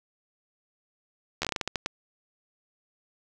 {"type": "slowing click train", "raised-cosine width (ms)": 0.2, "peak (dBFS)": -11, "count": 11, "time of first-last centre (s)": [1.42, 1.861], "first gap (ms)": 12, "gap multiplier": 1.27, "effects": []}